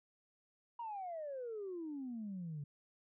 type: exponential sweep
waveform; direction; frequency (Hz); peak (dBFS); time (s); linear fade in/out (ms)
sine; down; 961 to 140; -40; 0.79-2.64; 5
effects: tanh soft clip ceiling -37 dBFS